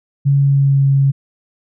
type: tone with pitch glide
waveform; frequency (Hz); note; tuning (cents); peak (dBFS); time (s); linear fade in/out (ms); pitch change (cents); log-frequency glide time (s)
sine; 139.8 to 137.56; C#3 to C#3; +15 to -13; -9; 0.25-1.12; 20; -28; 0.37-0.86
effects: none